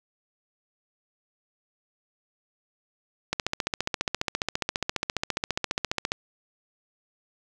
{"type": "click train", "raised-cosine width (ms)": 0.2, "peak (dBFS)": -8, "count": 42, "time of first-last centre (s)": [3.33, 6.119], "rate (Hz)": 14.7, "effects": []}